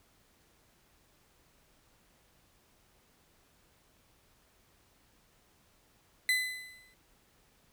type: tone with exponential decay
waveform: 35% pulse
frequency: 2014 Hz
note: B6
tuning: 33 cents sharp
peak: -22 dBFS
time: 6.29-6.94 s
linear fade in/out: 1 ms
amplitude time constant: 140 ms
effects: pink hiss -67 dBFS RMS until 7.72 s